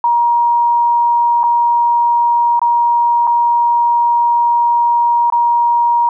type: tone with dropouts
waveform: sine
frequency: 947 Hz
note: A#5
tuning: 27 cents sharp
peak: -9 dBFS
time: 0.04-6.09 s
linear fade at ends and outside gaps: 2 ms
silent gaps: 1.433-1.438 / 2.594-2.616 / 3.27-3.274 / 5.301-5.323 s
effects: none